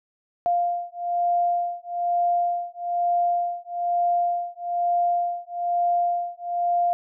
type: beating tone pair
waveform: sine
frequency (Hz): 698.5 / 699.6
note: F5 / F5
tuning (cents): 0 / +3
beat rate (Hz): 1.1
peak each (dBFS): -24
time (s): 0.46-6.93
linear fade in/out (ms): 0
effects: none